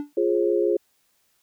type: tone with exponential decay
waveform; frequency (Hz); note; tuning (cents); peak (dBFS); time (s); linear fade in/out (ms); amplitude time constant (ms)
triangle; 291.2; D4; -15; -22; 0-0.13; 0; 27
type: chord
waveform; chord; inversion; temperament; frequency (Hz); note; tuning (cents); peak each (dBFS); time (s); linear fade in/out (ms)
sine; F minor; none; equal with one note detuned; 349.2 / 415.3 / 536.4; F4 / Ab4 / C5; 0 / 0 / +43; -22 / -22 / -26; 0.17-0.77; 5
effects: white hiss -67 dBFS RMS until 1.42 s